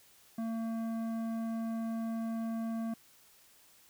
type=tone with tanh clipping; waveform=sine; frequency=226.4 Hz; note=A3; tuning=50 cents sharp; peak=-35 dBFS; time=0.38-2.94 s; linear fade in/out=5 ms; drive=12 dB; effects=white hiss -62 dBFS RMS until 3.89 s